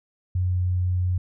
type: tone with pitch glide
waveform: sine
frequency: 91.1 to 90.52 Hz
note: F#2 to F#2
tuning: -26 to -37 cents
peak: -20 dBFS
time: 0.35-1.18 s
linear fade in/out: 5 ms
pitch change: -11 cents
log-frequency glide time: 0.45-0.53 s
effects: none